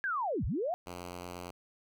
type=linear two-way sweep; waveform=sine; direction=down then up; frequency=1661.2 to 40.78 to 747 Hz; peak=-30 dBFS; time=0.04-0.74 s; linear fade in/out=0 ms; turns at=0.45 s
type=tone; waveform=5% pulse; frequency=88.7 Hz; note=F2; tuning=27 cents sharp; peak=-30 dBFS; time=0.86-1.51 s; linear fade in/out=10 ms
effects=none